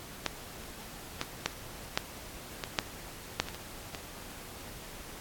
clicks, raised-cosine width 0.2 ms, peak -10 / -29 / -14 / -9 / -8 / -15 / -7 / -7 / -21 / -23 / -20 dBFS, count 11, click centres 0.263 / 0.637 / 1.214 / 1.46 / 1.975 / 2.638 / 2.788 / 3.4 / 3.486 / 3.546 / 3.948 s, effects pink hiss -46 dBFS RMS until 5.2 s + AAC 64 kbps

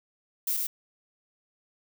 violet noise with echo, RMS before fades -28 dBFS, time 0.47-0.57 s, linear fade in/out 5 ms, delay 100 ms, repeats 1, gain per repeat -2 dB, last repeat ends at 0.67 s, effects none

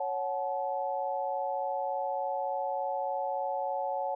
sine chord, F# minor, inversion second, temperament equal with one note detuned, 554.4 / 740 / 863.4 Hz, C#5 / F#5 / A5, 0 / 0 / -33 cents, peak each -34 dBFS, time 0-4.15 s, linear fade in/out 5 ms, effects none

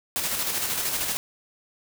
white noise with tremolo, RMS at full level -26 dBFS, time 0.16-1.17 s, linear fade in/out 0 ms, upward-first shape square, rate 13 Hz, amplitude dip 35%, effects none

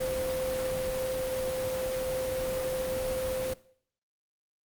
sine tone in noise, 518 Hz, C5, 17 cents flat, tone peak -29 dBFS, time 0-3.54 s, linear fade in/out 10 ms, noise pink, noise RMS -37 dBFS, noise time 0-3.54 s, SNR +5 dB, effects noise-tail reverb RT60 0.6 s tail -20 dB re dry + Opus 32 kbps

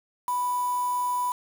sine tone with quantisation, 987.8 Hz, B5, in tune, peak -24 dBFS, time 0.28-1.32 s, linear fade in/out 2 ms, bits 6, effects none

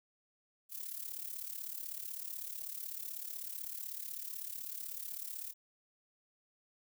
violet noise with amplitude modulation, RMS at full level -40 dBFS, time 0.69-5.54 s, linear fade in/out 50 ms, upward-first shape sine, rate 36 Hz, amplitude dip 75%, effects none

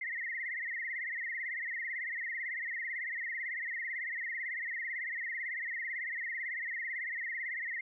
sine tone with vibrato, 1970 Hz, B6, 5 cents flat, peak -35 dBFS, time 0.01-7.81 s, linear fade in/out 5 ms, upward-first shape sine, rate 18 Hz, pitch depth 130 cents each way, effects none

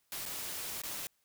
white noise with dropouts, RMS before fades -40 dBFS, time 0.12-1.07 s, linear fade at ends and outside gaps 1 ms, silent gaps 0.255-0.261 / 0.818-0.835 s, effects white hiss -75 dBFS RMS until 1.24 s

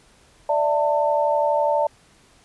sine chord, D suspended second, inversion none, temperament equal with one note detuned, 587.3 / 659.3 / 895.9 Hz, D5 / E5 / A5, 0 / 0 / +31 cents, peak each -20 / -25 / -21 dBFS, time 0.49-1.87 s, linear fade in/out 5 ms, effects pink hiss -55 dBFS RMS until 2.44 s + resampled to 24000 Hz

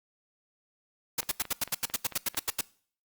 white noise bursts, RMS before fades -28 dBFS, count 14, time 1.18-2.611 s, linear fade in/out 5 ms, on 27 ms, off 81 ms
click train, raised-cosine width 0.3 ms, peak -24 dBFS, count 6, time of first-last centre 1.23-2.346 s, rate 4.48 Hz
effects noise-tail reverb RT60 0.5 s tail -22 dB re dry + Opus 48 kbps

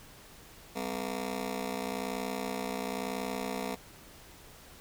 15% pulse ring-modulated tone, 229.9 Hz, A#3, 24 cents flat, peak -24 dBFS, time 0.75-3.76 s, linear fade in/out 20 ms, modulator 30.5 Hz, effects pink hiss -53 dBFS RMS until 4.8 s

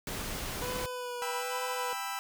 pink noise, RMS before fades -37 dBFS, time 0.07-0.86 s, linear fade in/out 2 ms
25% pulse tone with vibrato, 493.9 Hz, B4, in tune, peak -32 dBFS, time 0.62-1.93 s, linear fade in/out 0 ms, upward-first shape sine, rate 1.2 Hz, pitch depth 27 cents each way
sawtooth chord, E minor, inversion first, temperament just, 791.1 / 988.9 / 1318.5 Hz, G5 / B5 / E6, +16 / +2 / 0 cents, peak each -35 dBFS, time 1.22-2.19 s, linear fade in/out 0 ms
effects none

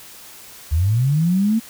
sine linear sweep, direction up, 71.3 to 230.3 Hz, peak -14 dBFS, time 0.71-1.6 s, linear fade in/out 20 ms, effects white hiss -41 dBFS RMS until 1.69 s

